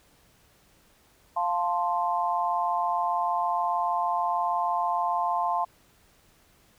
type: chord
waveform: sine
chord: F major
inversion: none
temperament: equal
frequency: 698.5 / 880 / 1046.5 Hz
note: F5 / A5 / C6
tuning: 0 / 0 / 0 cents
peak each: -28 dBFS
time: 1.36-5.65 s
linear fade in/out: 10 ms
effects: pink hiss -61 dBFS RMS until 6.78 s